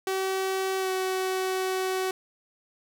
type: tone with pitch glide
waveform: sawtooth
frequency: 381.4 to 375.7 Hz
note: G4 to F#4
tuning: -47 to +26 cents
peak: -22 dBFS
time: 0.07-2.11 s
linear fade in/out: 2 ms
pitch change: -27 cents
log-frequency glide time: 0.78-0.89 s
effects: none